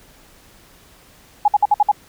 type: tone bursts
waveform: sine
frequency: 830.6 Hz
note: G#5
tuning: in tune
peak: -9 dBFS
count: 6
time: 1.45-1.916 s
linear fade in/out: 5 ms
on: 31 ms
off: 56 ms
effects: pink hiss -49 dBFS RMS until 2.08 s